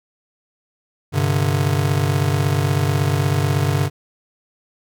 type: chord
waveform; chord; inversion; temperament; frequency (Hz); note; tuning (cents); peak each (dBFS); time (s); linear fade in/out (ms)
square; G suspended fourth; none; just; 98 / 130.67 / 147; G2 / C3 / D3; 0 / -2 / +2; -21 / -22 / -21; 1.12-3.9; 50
effects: none